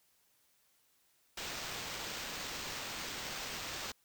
white noise with sample-and-hold, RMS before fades -42 dBFS, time 1.37-3.92 s, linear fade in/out 5 ms, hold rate 11025 Hz, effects white hiss -72 dBFS RMS until 4.04 s

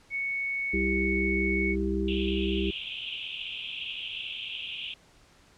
sine tone, 2217 Hz, C#7, in tune, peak -28 dBFS, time 0.1-1.76 s, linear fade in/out 50 ms
harmonic tone, 65.41 Hz, C2, in tune, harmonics 1 / 3 / 5 / 6, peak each -31 / -31 / -31 / -31 dBFS, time 0.73-2.71 s, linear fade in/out 10 ms
white band-pass noise, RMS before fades -37 dBFS, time 2.08-4.94 s, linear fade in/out 2 ms, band 2500 to 3400 Hz, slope 96 dB/octave
effects pink hiss -59 dBFS RMS until 5.57 s + low-pass 8000 Hz 12 dB/octave

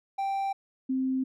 triangle / sine tone pair in turn, 784 / 261.6 Hz, G5 / C4, 0 / 0 cents, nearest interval octave + perfect fifth, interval 1900 cents, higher first, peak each -25 dBFS, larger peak neither, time 0.18-0.53 / 0.89-1.24 s, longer neither, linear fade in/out 10 ms, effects none

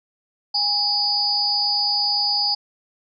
sine tone cluster, 821 / 4555 / 4926 Hz, G#5 / C#8 / D#8, -20 / +46 / -18 cents, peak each -27 / -23 / -20 dBFS, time 0.54-2.55 s, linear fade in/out 10 ms, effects none

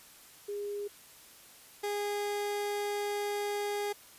sine / 30% pulse tone pair in turn, 408.6 / 410.5 Hz, G#4 / G#4, -28 / -20 cents, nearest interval unison, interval 8 cents, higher second, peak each -34 / -29 dBFS, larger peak second, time 0.48-0.88 / 1.83-3.93 s, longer second, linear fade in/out 10 ms, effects white hiss -55 dBFS RMS until 4.18 s + resampled to 32000 Hz

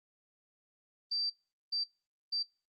sine tone bursts at uneven times, 4674 Hz, D8, 9 cents flat, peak -31 dBFS, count 3, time 1.11-1.3 / 1.72-1.84 / 2.32-2.43 s, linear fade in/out 10 ms, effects noise-tail reverb RT60 0.3 s tail -23 dB re dry + Opus 24 kbps

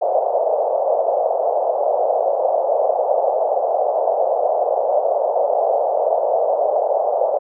white band-pass noise, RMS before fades -18 dBFS, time 0.01-7.39 s, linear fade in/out 20 ms, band 520 to 720 Hz, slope 48 dB/octave, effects none

